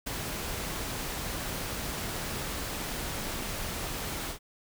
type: noise with ADSR envelope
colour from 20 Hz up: pink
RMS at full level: -31 dBFS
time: 0.06-4.39 s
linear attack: 15 ms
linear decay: 3 ms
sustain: -4 dB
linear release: 98 ms
effects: none